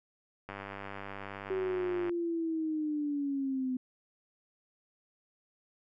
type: click train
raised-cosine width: 0.5 ms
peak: -26 dBFS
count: 160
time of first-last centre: 0.49-2.094 s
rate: 99.1 Hz
type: linear sweep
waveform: sine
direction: down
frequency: 381 to 252.7 Hz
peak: -30 dBFS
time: 1.5-3.77 s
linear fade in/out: 5 ms
effects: none